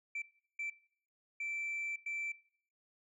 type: tone bursts at uneven times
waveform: sine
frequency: 2334 Hz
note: D7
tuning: 11 cents flat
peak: -35 dBFS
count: 4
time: 0.15-0.22 / 0.59-0.7 / 1.4-1.96 / 2.06-2.32 s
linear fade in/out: 5 ms
effects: noise-tail reverb RT60 0.6 s tail -21 dB re dry + tanh soft clip ceiling -34 dBFS